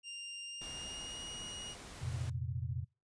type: tone with pitch glide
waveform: sawtooth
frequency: 2794 to 2881 Hz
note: F7 to F#7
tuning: 0 to -47 cents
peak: -40 dBFS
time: 0.03-1.76 s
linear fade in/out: 50 ms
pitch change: +53 cents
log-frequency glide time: 0.45-1.26 s
type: noise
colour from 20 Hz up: pink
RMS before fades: -50 dBFS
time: 0.61-2.3 s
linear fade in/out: 5 ms
type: chord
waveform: sine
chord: F suspended fourth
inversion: none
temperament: equal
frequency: 87.31 / 116.54 / 130.81 Hz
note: F2 / Bb2 / C3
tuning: 0 / 0 / 0 cents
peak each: -40 dBFS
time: 2.01-2.85 s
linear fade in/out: 20 ms
effects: noise-tail reverb RT60 0.3 s tail -26 dB re dry + resampled to 22050 Hz